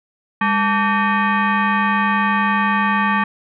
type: tone with frequency modulation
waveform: sine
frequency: 474 Hz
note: A#4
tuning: 29 cents sharp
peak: -14 dBFS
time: 0.41-3.24 s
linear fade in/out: 5 ms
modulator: 677 Hz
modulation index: 2.5
effects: none